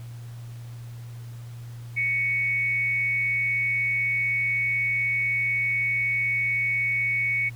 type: tone with amplitude modulation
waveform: sine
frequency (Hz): 2226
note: C#7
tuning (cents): +7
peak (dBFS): -20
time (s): 1.96-7.5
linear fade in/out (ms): 20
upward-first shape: sine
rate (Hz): 294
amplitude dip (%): 40
effects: added 118 Hz sine -36 dBFS peak until 7.55 s + pink hiss -53 dBFS RMS until 7.55 s